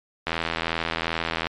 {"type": "click train", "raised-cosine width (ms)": 0.3, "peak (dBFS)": -8, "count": 100, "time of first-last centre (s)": [0.27, 1.469], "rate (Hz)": 82.6, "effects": ["low-pass 5000 Hz 12 dB/octave", "MP3 96 kbps"]}